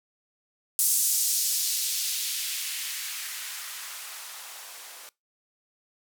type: noise with band-pass filter sweep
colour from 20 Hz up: violet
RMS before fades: -30 dBFS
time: 0.79-5.09 s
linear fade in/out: 0 ms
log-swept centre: 8000 to 550 Hz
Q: 1.1
effects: noise-tail reverb RT60 0.2 s tail -22 dB re dry